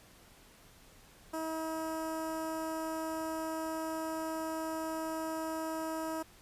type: tone with notch filter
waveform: 15% pulse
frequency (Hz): 320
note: D#4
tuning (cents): +49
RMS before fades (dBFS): -37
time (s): 1.33-6.23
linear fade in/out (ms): 10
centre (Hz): 3500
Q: 0.71
effects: pink hiss -59 dBFS RMS until 6.41 s + resampled to 32000 Hz